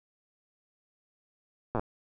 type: slowing click train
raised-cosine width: 1 ms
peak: -16 dBFS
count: 6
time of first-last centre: 1.75-1.795 s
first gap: 8 ms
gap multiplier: 1.06
effects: none